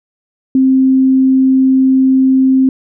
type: tone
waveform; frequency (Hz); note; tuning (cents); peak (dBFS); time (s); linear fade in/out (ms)
sine; 263.2; C4; +10; -6; 0.55-2.69; 2
effects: none

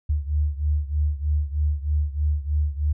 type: beating tone pair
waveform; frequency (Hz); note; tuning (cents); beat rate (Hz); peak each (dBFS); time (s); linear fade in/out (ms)
sine; 73.42 / 76.62; D2 / D#2; 0 / -26; 3.2; -22 / -25; 0.09-2.93; 10
effects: none

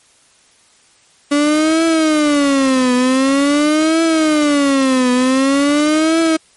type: tone with vibrato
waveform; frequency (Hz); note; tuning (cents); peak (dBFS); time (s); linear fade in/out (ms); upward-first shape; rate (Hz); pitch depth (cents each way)
35% pulse; 286; D4; -46; -9; 1.31-6.37; 10; triangle; 0.46; 250
effects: white hiss -51 dBFS RMS until 6.56 s + MP3 48 kbps

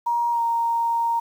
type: tone with pitch glide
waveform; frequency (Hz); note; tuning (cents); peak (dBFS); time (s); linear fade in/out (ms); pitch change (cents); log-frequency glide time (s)
sine; 945 to 929.3; A#5 to A#5; +23 to -6; -19; 0.06-1.2; 10; -29; 0.32-0.41
effects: 8-bit

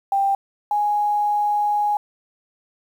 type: tone pair in turn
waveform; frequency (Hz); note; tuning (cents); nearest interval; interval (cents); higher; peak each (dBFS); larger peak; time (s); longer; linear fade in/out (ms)
sine; 790 / 830.3; G5 / G#5; +13 / -1; minor second; 86; second; -16 / -17; first; 0.12-0.35 / 0.71-1.97; second; 2
effects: 8-bit

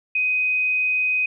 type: tone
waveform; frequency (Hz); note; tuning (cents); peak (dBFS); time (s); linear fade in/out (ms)
sine; 2507; D#7; +12; -18; 0.15-1.26; 5
effects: none

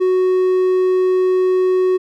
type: tone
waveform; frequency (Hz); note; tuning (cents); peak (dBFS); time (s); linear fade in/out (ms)
triangle; 370; F#4; 0; -10; 0-1.98; 20
effects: none

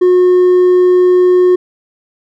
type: tone with hard clipping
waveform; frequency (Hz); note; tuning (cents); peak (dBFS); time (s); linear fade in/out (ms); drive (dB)
sine; 362.5; F#4; -35; -6; 0.01-1.56; 10; 2
effects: none

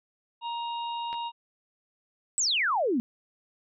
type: harmonic tone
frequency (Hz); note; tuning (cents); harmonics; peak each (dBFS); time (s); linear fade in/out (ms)
938; A#5; +11; 1 / 3 / 4; -31 / -41 / -43; 0.41-1.32; 50
type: clicks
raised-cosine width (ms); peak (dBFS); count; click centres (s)
0.3; -25 / -32; 2; 1.129 / 1.142
type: exponential sweep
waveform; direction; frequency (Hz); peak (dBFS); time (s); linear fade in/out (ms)
sine; down; 8230 to 220; -23; 2.38-3; 0
effects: none

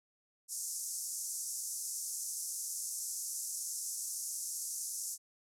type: band-pass noise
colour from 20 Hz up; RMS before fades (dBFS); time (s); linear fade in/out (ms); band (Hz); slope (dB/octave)
pink; -40; 0.48-5.18; 50; 5700 to 12000; 48
effects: none

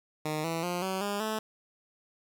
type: tone with pitch steps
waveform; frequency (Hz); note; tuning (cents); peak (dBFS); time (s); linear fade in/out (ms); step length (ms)
10% pulse; 153.9 / 164.95 / 176.78 / 189.47 / 203.1 / 217.6; D#3 / E3 / F3 / F#3 / G#3 / A3; -19 / +1 / +21 / +41 / -38 / -19; -22; 0.25-1.39; 5; 190
effects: none

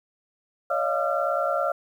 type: tone cluster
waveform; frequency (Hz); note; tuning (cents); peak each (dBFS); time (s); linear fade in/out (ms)
sine; 563 / 621 / 691 / 1204 / 1364; C#5 / D#5 / F5 / D6 / F6; +27 / -3 / -19 / +43 / -41; -27 / -29 / -28 / -35 / -27; 0.7-1.72; 5
effects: 9-bit

